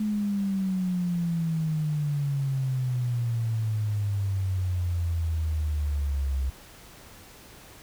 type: exponential sweep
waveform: sine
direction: down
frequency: 214.2 to 65.41 Hz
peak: -24 dBFS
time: 0-6.5 s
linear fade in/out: 5 ms
effects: pink hiss -49 dBFS RMS until 7.82 s